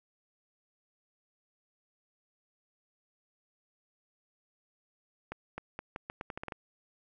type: accelerating click train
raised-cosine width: 0.5 ms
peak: -23 dBFS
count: 11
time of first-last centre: 5.32-6.522 s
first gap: 260 ms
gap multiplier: 0.81
effects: none